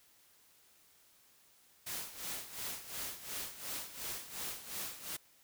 white noise with tremolo, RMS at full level -40 dBFS, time 1.86-5.17 s, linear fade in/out 10 ms, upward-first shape sine, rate 2.8 Hz, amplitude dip 75%, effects white hiss -66 dBFS RMS until 5.43 s

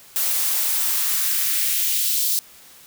blue noise with high-pass filter sweep, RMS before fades -21 dBFS, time 0.16-2.39 s, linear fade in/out 0 ms, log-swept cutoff 410 to 4400 Hz, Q 1.4, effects white hiss -47 dBFS RMS until 2.86 s

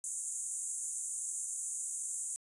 pink band-pass noise, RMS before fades -39 dBFS, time 0.04-2.36 s, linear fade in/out 0 ms, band 6700 to 10000 Hz, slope 96 dB/octave, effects resampled to 24000 Hz

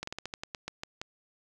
slowing click train, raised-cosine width 0.2 ms, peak -19 dBFS, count 11, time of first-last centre 0.03-1.015 s, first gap 44 ms, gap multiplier 1.17, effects none

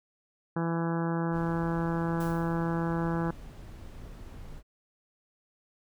harmonic tone, 166.9 Hz, E3, 22 cents sharp, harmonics 1 / 2 / 3 / 4 / 5 / 6 / 7 / 8 / 9 / 10, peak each -29 / -33 / -38 / -43 / -39 / -41 / -44 / -44 / -45 / -47 dBFS, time 0.56-3.31 s, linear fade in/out 5 ms
brown noise, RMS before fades -44 dBFS, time 1.31-4.63 s, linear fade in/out 50 ms
white noise with exponential decay, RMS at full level -46 dBFS, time 2.2-2.76 s, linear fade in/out 5 ms, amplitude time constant 120 ms
effects none

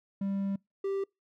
triangle tone pair in turn, 196.8 / 391.9 Hz, G3 / G4, +7 / 0 cents, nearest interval octave, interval 1193 cents, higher second, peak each -27 / -27 dBFS, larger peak neither, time 0.21-0.56 / 0.84-1.04 s, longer first, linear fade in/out 5 ms, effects noise-tail reverb RT60 0.2 s tail -26 dB re dry

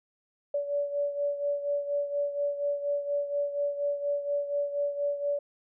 sine beating tone pair, 573 / 577.2 Hz, D5 / D5, -43 / -30 cents, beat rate 4.2 Hz, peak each -28 / -34 dBFS, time 0.54-5.39 s, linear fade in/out 5 ms, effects none

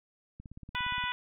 click train, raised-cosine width 5 ms, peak -33 dBFS, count 12, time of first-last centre 0.4-1.04 s, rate 17.2 Hz
harmonic tone, 493.9 Hz, B4, in tune, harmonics 2 / 3 / 4 / 5 / 6 / 7, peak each -35 / -37 / -38 / -39 / -40 / -40 dBFS, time 0.75-1.12 s, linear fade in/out 0 ms
effects none

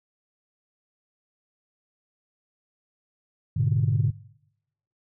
sine chord, G# diminished, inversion none, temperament equal with one note detuned, 103.83 / 121.98 / 146.83 Hz, G#2 / B2 / D3, 0 / -21 / 0 cents, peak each -24 dBFS, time 3.56-4.11 s, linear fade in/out 10 ms, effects noise-tail reverb RT60 0.9 s tail -22 dB re dry + tanh soft clip ceiling -12 dBFS

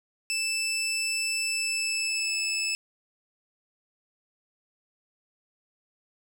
20% pulse tone with pitch glide, 2640 to 2620 Hz, E7 to E7, +2 to -11 cents, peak -21 dBFS, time 0.3-2.75 s, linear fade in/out 0 ms, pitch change -13 cents, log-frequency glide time 1.43-2.34 s, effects none

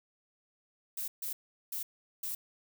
violet noise bursts at uneven times, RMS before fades -37 dBFS, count 4, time 0.97-1.08 / 1.22-1.33 / 1.72-1.83 / 2.23-2.35 s, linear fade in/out 5 ms, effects none

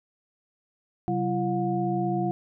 sine tone cluster, 133.7 / 189.4 / 340.1 / 720 Hz, C3 / F#3 / F4 / F#5, +38 / +41 / -46 / -47 cents, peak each -31 / -29 / -28 / -29 dBFS, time 1.08-2.31 s, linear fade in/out 0 ms, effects none

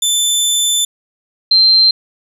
20% pulse / sine tone pair in turn, 3528 / 4139 Hz, A7 / C8, +4 / -20 cents, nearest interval minor third, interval 276 cents, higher second, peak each -6 dBFS, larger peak neither, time 0.02-0.85 / 1.51-1.91 s, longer first, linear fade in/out 5 ms, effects none

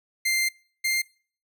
sawtooth tone pair in turn, 2093 / 2103 Hz, C7 / C7, 0 / +8 cents, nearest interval unison, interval 8 cents, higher second, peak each -18 / -19 dBFS, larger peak first, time 0.25-0.49 / 0.84-1.02 s, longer first, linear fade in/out 10 ms, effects noise-tail reverb RT60 0.5 s tail -26 dB re dry

